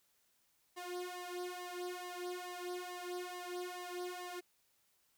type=tone with flanger; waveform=sawtooth; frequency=358 Hz; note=F4; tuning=43 cents sharp; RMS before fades=-44 dBFS; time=0.76-4.41 s; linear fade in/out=20 ms; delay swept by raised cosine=1 to 2.6 ms; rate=2.3 Hz; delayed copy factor=+0.85; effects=white hiss -75 dBFS RMS until 5.17 s